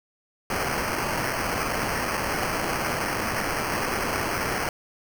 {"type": "noise with sample-and-hold", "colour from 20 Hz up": "blue", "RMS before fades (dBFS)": -27, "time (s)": [0.5, 4.69], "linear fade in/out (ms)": 2, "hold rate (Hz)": 3675, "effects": []}